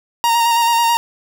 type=tone with vibrato; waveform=45% pulse; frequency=932.3 Hz; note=A#5; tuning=in tune; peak=-12 dBFS; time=0.24-0.97 s; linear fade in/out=0 ms; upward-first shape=square; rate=9.2 Hz; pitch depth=19 cents each way; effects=none